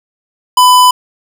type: tone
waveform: square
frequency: 1000 Hz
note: B5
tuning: 21 cents sharp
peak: -4 dBFS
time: 0.57-0.91 s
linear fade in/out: 5 ms
effects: none